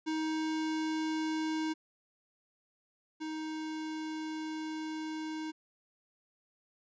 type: tone pair in turn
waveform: square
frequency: 314.9 / 313.4 Hz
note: D#4 / D#4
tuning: +21 / +13 cents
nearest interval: unison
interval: 8 cents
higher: first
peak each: -32 / -37 dBFS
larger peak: first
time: 0.06-1.74 / 3.2-5.52 s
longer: second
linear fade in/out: 20 ms
effects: resampled to 16000 Hz